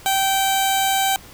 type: tone with notch filter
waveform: 15% pulse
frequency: 776 Hz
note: G5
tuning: 18 cents flat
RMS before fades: -19 dBFS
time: 0.06-1.16 s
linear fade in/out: 0 ms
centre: 1900 Hz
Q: 1
effects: pink hiss -43 dBFS RMS until 1.33 s